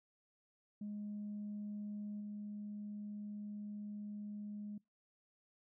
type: tone with level steps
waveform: sine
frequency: 207.7 Hz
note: G#3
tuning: in tune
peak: -40 / -42 dBFS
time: 0.81-4.78 s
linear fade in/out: 5 ms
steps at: 2.2 s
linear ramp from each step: 10 ms
effects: noise-tail reverb RT60 0.2 s tail -25 dB re dry + tanh soft clip ceiling -38 dBFS